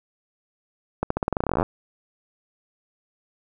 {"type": "accelerating click train", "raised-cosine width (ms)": 1, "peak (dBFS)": -8, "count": 20, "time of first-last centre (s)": [1.03, 1.629], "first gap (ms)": 74, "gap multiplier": 0.89, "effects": []}